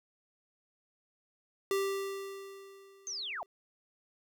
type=tone with exponential decay; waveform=square; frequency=392 Hz; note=G4; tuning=in tune; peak=-28 dBFS; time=1.71-3.46 s; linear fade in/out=1 ms; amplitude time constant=380 ms
type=linear sweep; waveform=sine; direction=down; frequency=6440 to 587.3 Hz; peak=-36 dBFS; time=3.07-3.43 s; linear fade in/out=0 ms
effects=none